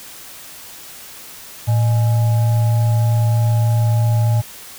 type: tone with frequency modulation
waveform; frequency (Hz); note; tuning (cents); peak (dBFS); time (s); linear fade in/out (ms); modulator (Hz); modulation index
sine; 112.9; A2; +45; -12; 1.67-4.42; 20; 722; 0.26
effects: white hiss -37 dBFS RMS until 4.78 s